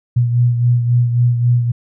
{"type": "beating tone pair", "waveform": "sine", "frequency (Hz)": [120.6, 124.3], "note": ["B2", "B2"], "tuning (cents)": [-41, 12], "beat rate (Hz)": 3.7, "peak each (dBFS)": [-11, -20], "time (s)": [0.16, 1.72], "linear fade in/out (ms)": 10, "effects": []}